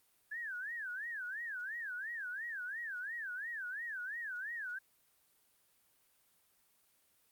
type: tone with vibrato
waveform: sine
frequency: 1661.2 Hz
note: G#6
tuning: in tune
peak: -39 dBFS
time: 0.31-4.79 s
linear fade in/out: 10 ms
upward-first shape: sine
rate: 2.9 Hz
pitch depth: 240 cents each way
effects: white hiss -72 dBFS RMS until 7.31 s + Opus 32 kbps